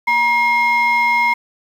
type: tone pair together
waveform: sine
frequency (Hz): 952.4 / 2138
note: A#5 / C7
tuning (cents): +37 / +37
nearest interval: octave + major second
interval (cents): 1400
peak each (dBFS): -13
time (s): 0.07-1.34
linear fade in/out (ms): 10
effects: tanh soft clip ceiling -9 dBFS + 7-bit